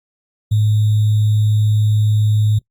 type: tone with sample-and-hold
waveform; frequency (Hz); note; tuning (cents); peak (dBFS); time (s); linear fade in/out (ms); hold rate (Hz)
sine; 106.5; G#2; +44; -11; 0.51-2.59; 10; 3675
effects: noise-tail reverb RT60 0.1 s tail -24 dB re dry + Opus 48 kbps